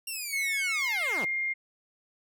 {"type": "linear sweep", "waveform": "10% pulse", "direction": "down", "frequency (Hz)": [2794, 145.5], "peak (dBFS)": -25, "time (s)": [0.07, 1.25], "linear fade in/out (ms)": 5}
{"type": "tone with pitch glide", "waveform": "sine", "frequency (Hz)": [2200, 2119], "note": ["C#7", "C7"], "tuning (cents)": [-14, 21], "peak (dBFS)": -27, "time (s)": [0.32, 1.54], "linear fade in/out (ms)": 20, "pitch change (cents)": -65, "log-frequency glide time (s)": [0.71, 0.94]}
{"effects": []}